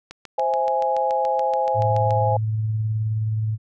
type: click train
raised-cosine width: 0.2 ms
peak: -19 dBFS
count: 15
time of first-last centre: 0.11-2.107 s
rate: 7.01 Hz
type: chord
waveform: sine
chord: C augmented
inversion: none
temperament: equal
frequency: 523.3 / 659.3 / 830.6 Hz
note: C5 / E5 / G#5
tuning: 0 / 0 / 0 cents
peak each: -23 / -26 / -21 dBFS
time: 0.38-2.37 s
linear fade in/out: 5 ms
type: tone with tremolo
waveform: sine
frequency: 109.1 Hz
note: A2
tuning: 14 cents flat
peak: -19 dBFS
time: 1.74-3.58 s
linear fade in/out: 50 ms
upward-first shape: sine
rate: 19 Hz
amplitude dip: 25%
effects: none